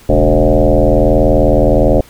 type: tone with frequency modulation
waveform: sine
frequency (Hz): 290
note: D4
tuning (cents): -22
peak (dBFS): -6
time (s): 0.09-2.01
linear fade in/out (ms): 5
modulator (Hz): 79.8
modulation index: 4.5
effects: pink hiss -42 dBFS RMS until 2.09 s